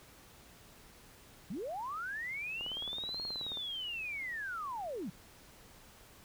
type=linear two-way sweep; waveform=sine; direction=up then down; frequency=152.7 to 4312 to 152.7 Hz; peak=-37 dBFS; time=1.5-5.1 s; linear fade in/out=5 ms; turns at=3.24 s
type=click train; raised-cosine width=1 ms; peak=-33 dBFS; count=19; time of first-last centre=2.61-3.573 s; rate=18.7 Hz
effects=pink hiss -58 dBFS RMS until 6.24 s